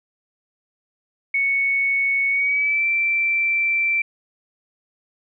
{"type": "tone with pitch glide", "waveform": "sine", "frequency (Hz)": [2217, 2342], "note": ["C#7", "D7"], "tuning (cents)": [0, -5], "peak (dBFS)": -17, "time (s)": [1.34, 4.02], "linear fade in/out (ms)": 5, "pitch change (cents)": 95, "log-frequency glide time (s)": [2.29, 2.86], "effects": []}